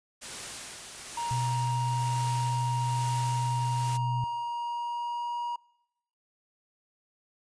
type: noise with tremolo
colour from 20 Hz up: white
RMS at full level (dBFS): -38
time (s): 0.21-3.98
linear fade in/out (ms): 20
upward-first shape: sine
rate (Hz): 1.1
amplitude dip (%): 40
type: tone with pitch glide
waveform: triangle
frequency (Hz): 940 to 954.2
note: A#5 to A#5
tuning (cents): +14 to +40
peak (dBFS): -28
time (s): 1.17-5.56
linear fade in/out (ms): 5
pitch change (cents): +26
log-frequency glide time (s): 3.78-5.34
type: tone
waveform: sine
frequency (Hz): 123.2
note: B2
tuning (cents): -4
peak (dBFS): -28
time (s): 1.31-4.24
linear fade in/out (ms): 0
effects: noise-tail reverb RT60 0.8 s tail -23 dB re dry + resampled to 22050 Hz